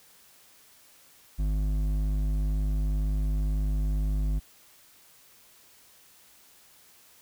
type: tone with hard clipping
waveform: triangle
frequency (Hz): 51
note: G#1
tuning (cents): -31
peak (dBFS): -26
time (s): 1.38-4.4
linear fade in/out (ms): 20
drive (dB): 13
effects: white hiss -57 dBFS RMS until 7.21 s